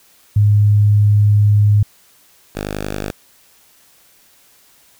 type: tone pair in turn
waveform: sine / 5% pulse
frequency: 103.83 / 50.82 Hz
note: G#2 / G#1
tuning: 0 / -37 cents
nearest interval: octave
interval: 1237 cents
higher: first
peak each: -8 / -11 dBFS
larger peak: first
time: 0.36-1.83 / 2.55-3.11 s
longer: first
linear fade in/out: 5 ms
effects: white hiss -51 dBFS RMS until 4.99 s